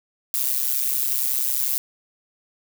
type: noise with amplitude modulation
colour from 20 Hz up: violet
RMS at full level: -19 dBFS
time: 0.34-1.78 s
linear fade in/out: 0 ms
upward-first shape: sine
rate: 131 Hz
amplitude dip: 90%
effects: none